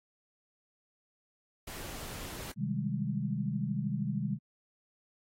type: noise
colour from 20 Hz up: pink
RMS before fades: -43 dBFS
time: 1.67-2.52 s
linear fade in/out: 5 ms
type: chord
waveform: sine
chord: Ab major seventh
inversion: first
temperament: just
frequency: 129.78 / 155.74 / 194.67 / 207.7 Hz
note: C3 / Eb3 / G3 / Ab3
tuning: -14 / +2 / -12 / 0 cents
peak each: -36 dBFS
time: 2.56-4.39 s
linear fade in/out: 50 ms
effects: AAC 48 kbps